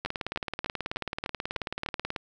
two click trains, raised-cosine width 0.3 ms, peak -15 / -15 dBFS, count 39 / 8, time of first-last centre 0.05-2.104 / 0.06-2.162 s, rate 18.5 / 3.33 Hz, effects none

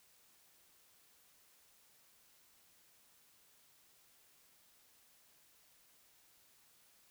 silence, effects white hiss -68 dBFS RMS until 7.1 s

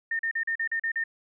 sine tone bursts, 1821 Hz, A#6, 41 cents flat, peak -25 dBFS, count 8, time 0.11-1.039 s, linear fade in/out 5 ms, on 82 ms, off 39 ms, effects none

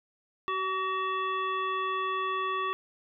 harmonic tone with a mistuned harmonic, 379.3 Hz, F#4, 43 cents sharp, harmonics 1 / 3 / 5 / 7 / 9, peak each -36 / -29 / -39 / -41 / -43 dBFS, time 0.48-2.73 s, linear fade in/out 0 ms, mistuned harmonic 5, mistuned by -34 cents, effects none

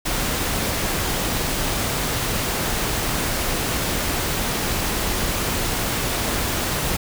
pink noise, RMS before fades -23 dBFS, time 0.05-6.97 s, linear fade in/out 10 ms, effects none

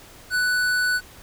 sine tone with tanh clipping, 1487 Hz, F#6, 8 cents sharp, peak -21 dBFS, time 0.3-1.01 s, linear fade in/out 50 ms, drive 17 dB, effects pink hiss -46 dBFS RMS until 1.22 s

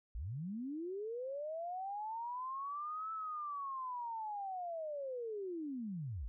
sine linear two-way sweep, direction up then down, 46.25 to 1318.5 to 46.25 Hz, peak -39 dBFS, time 0.15-6.28 s, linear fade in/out 0 ms, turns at 3.12 s, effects none

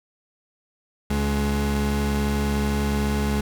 35% pulse tone pair together, 71.05 / 210.6 Hz, C#2 / G#3, +43 / +24 cents, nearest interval octave + perfect fifth, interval 1881 cents, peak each -22 dBFS, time 1.1-3.41 s, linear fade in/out 5 ms, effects none

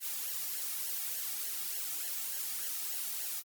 blue noise with flanger, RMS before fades -37 dBFS, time 0-3.43 s, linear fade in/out 50 ms, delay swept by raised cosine 0.81 to 2.01 ms, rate 3.4 Hz, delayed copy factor -0.65, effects Opus 48 kbps

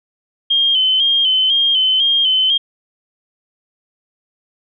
sine tone with vibrato, 3136 Hz, G7, in tune, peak -11 dBFS, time 0.5-2.58 s, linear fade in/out 10 ms, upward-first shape square, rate 2 Hz, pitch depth 46 cents each way, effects none

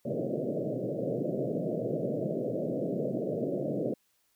white band-pass noise, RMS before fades -32 dBFS, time 0.05-3.94 s, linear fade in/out 5 ms, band 120 to 630 Hz, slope 96 dB/octave, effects white hiss -72 dBFS RMS until 4.35 s

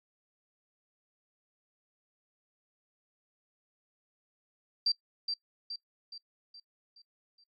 sine tone with echo, 4699 Hz, D8, in tune, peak -24 dBFS, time 4.86-4.92 s, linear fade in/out 5 ms, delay 420 ms, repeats 6, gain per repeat -6 dB, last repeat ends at 7.44 s, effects noise-tail reverb RT60 0.1 s tail -20 dB re dry + MP3 32 kbps

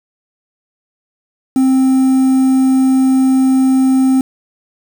triangle tone with quantisation, 262.5 Hz, C4, 6 cents sharp, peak -6 dBFS, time 1.56-4.21 s, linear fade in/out 2 ms, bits 5, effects none

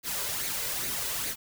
white noise with flanger, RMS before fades -32 dBFS, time 0.03-1.36 s, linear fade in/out 50 ms, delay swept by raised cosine 0.45 to 2.05 ms, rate 2.4 Hz, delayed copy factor +0.5, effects none

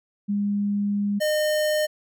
sine / square tone pair in turn, 203.5 / 609.8 Hz, G#3 / D#5, -35 / -35 cents, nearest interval octave + perfect fifth, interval 1900 cents, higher second, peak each -21 dBFS, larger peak neither, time 0.28-1.2 / 1.2-1.87 s, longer first, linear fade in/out 20 ms, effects none

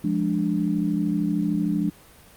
sine chord, D diminished, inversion first, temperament equal, 174.61 / 207.7 / 293.7 Hz, F3 / Ab3 / D4, 0 / 0 / 0 cents, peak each -25 dBFS, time 0.04-1.9 s, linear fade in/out 5 ms, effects pink hiss -50 dBFS RMS until 2.36 s + Opus 32 kbps

